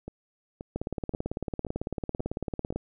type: two click trains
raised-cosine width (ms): 2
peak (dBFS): -17 / -24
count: 37 / 6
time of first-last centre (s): 0.76-2.76 / 0.08-2.726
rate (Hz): 18 / 1.89
effects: none